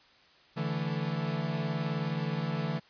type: chord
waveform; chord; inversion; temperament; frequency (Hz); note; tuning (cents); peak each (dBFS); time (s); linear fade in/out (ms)
45% pulse; D suspended second; none; equal with one note detuned; 145.65 / 164.81 / 220; D3 / E3 / A3; -14 / 0 / 0; -34 / -33 / -38; 0.56-2.8; 20
effects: white hiss -60 dBFS RMS until 2.89 s + resampled to 11025 Hz